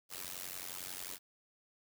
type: noise with amplitude modulation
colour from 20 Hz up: white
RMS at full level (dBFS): -40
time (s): 0.09-1.19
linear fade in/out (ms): 50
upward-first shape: sine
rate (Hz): 91.1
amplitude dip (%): 100
effects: none